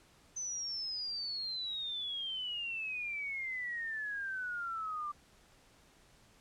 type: exponential sweep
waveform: sine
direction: down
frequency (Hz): 6160 to 1174.7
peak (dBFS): -36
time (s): 0.36-5.12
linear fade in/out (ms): 10
effects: pink hiss -64 dBFS RMS until 6.4 s + low-pass 10000 Hz 12 dB/octave